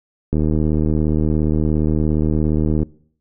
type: click train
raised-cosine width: 3 ms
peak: -6 dBFS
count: 194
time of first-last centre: 0.33-2.83 s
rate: 77.2 Hz
effects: noise-tail reverb RT60 0.6 s tail -22 dB re dry